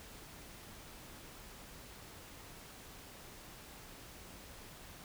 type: silence
effects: pink hiss -53 dBFS RMS until 5.04 s